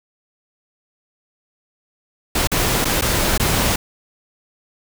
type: noise with dropouts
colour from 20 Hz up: pink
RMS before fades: -18 dBFS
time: 2.35-3.76 s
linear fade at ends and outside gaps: 5 ms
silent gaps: 2.473-2.516 / 2.846-2.853 / 3.012-3.02 / 3.378-3.397 s
effects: none